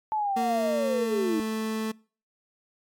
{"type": "linear sweep", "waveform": "sine", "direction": "down", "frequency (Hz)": [878, 305.5], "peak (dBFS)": -24, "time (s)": [0.12, 1.4], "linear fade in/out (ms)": 0}
{"type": "tone with pitch glide", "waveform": "30% pulse", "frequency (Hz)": [230.3, 219.6], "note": ["A#3", "A3"], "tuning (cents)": [-21, -3], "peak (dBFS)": -25, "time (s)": [0.36, 1.92], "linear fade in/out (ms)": 10, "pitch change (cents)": -82, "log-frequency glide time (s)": [0.67, 1.42]}
{"effects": ["noise-tail reverb RT60 0.4 s tail -24 dB re dry", "MP3 96 kbps"]}